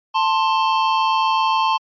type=tone pair together; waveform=square; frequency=884.6 / 1052 Hz; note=A5 / C6; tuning=+9 / +9 cents; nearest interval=minor third; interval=300 cents; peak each=-19 / -19 dBFS; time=0.14-1.78 s; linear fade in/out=20 ms; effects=resampled to 11025 Hz